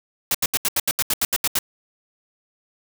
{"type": "noise bursts", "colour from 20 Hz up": "white", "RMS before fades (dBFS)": -20, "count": 12, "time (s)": [0.31, 1.589], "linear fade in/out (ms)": 2, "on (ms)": 36, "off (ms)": 77, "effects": []}